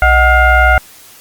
sine tone with frequency modulation, 743 Hz, F#5, 7 cents sharp, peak -5 dBFS, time 0.02-0.78 s, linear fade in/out 2 ms, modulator 682 Hz, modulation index 1.6, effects white hiss -39 dBFS RMS until 1.2 s + Opus 48 kbps

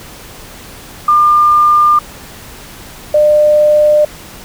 sine tone pair in turn, 1200 / 600 Hz, D6 / D5, +37 / +37 cents, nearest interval octave, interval 1200 cents, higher first, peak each -5 dBFS, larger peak neither, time 1.08-1.99 / 3.14-4.05 s, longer neither, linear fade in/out 5 ms, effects pink hiss -33 dBFS RMS until 4.44 s

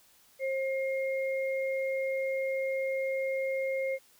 sine tone pair together, 533 / 2132 Hz, C5 / C7, +32 / +32 cents, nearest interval 2 octaves, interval 2400 cents, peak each -29 / -37 dBFS, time 0.39-3.99 s, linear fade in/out 50 ms, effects white hiss -62 dBFS RMS until 4.19 s

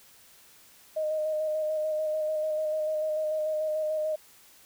sine tone with vibrato, 619 Hz, D#5, 9 cents flat, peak -26 dBFS, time 0.96-4.16 s, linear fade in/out 10 ms, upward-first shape square, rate 6.8 Hz, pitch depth 17 cents each way, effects white hiss -56 dBFS RMS until 4.65 s

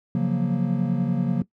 triangle chord, Gb major seventh, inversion second, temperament equal, 138.59 / 174.61 / 185 / 233.1 Hz, Db3 / F3 / Gb3 / Bb3, 0 / 0 / 0 / 0 cents, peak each -24 dBFS, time 0.15-1.42 s, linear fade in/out 2 ms, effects noise-tail reverb RT60 0.1 s tail -19 dB re dry

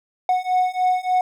triangle beating tone pair, 733 / 736.4 Hz, F#5 / F#5, -16 / -8 cents, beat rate 3.4 Hz, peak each -19 / -18 dBFS, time 0.29-1.21 s, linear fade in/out 2 ms, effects none

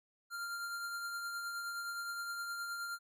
square tone with tremolo, 1392 Hz, F6, 6 cents flat, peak -38 dBFS, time 0.3-2.99 s, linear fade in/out 50 ms, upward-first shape triangle, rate 9.6 Hz, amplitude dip 35%, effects none

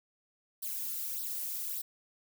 violet noise with flanger, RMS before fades -37 dBFS, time 0.62-1.82 s, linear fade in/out 10 ms, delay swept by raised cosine 0.21 to 2.31 ms, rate 1.7 Hz, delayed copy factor +0.85, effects none

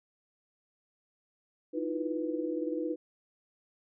sine tone cluster, 311.2 / 332.3 / 350.2 / 492.7 Hz, D#4 / E4 / F4 / B4, 0 / +14 / +5 / -4 cents, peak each -34 / -38 / -38 / -36 dBFS, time 1.73-2.96 s, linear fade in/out 20 ms, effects none

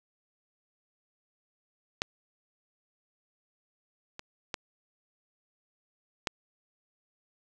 clicks, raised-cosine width 0.2 ms, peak -10 / -23 / -15 / -11 dBFS, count 4, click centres 2.019 / 4.194 / 4.542 / 6.272 s, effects none

